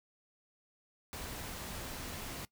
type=noise; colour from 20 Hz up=pink; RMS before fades=-43 dBFS; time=1.13-2.45 s; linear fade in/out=0 ms; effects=noise-tail reverb RT60 0.1 s tail -20 dB re dry